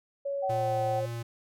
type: tone with pitch glide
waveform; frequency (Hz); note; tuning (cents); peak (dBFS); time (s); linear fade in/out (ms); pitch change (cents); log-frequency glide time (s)
sine; 559 to 538.7; C#5 to C#5; +14 to -50; -29; 0.25-1.06; 10; -64; 0.49-0.65
type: tone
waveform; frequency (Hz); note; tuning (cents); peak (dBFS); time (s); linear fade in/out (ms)
sine; 761; F#5; +48; -29; 0.42-1.01; 20
type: tone with vibrato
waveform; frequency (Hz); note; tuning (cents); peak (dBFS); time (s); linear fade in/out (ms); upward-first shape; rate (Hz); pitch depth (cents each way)
square; 116.54; A#2; 0; -34; 0.49-1.23; 10; triangle; 2.1; 14
effects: none